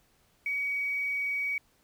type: tone with quantisation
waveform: sine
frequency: 2261 Hz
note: C#7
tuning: 34 cents sharp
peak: -28 dBFS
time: 0.46-1.58 s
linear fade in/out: 2 ms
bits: 9
effects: pink hiss -67 dBFS RMS until 1.83 s